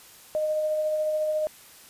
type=tone with tremolo; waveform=sine; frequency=616 Hz; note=D#5; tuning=17 cents flat; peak=-22 dBFS; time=0.35-1.47 s; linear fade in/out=0 ms; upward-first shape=sine; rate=14 Hz; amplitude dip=25%; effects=white hiss -50 dBFS RMS until 1.89 s + resampled to 32000 Hz